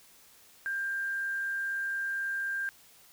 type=tone with quantisation; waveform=sine; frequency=1591 Hz; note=G6; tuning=25 cents sharp; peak=-30 dBFS; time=0.66-2.69 s; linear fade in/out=0 ms; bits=9; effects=white hiss -58 dBFS RMS until 3.12 s